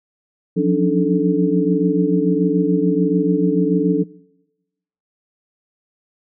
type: tone cluster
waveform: sine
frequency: 174.9 / 181.8 / 280.3 / 301.8 / 437.8 Hz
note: F3 / F#3 / C#4 / D4 / A4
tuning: +3 / -30 / +19 / +47 / -9 cents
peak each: -20 dBFS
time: 0.56-4.04 s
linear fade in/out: 20 ms
effects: noise-tail reverb RT60 1.0 s tail -23 dB re dry